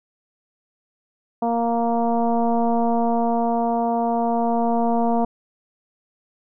sine tone with frequency modulation, 466.2 Hz, A#4, in tune, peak -17 dBFS, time 1.42-5.25 s, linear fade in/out 5 ms, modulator 233 Hz, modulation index 1.8, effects none

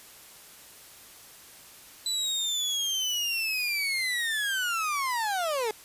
30% pulse linear sweep, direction down, 4000 to 415.3 Hz, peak -24 dBFS, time 2.06-5.71 s, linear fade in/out 2 ms, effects white hiss -50 dBFS RMS until 5.84 s + resampled to 32000 Hz

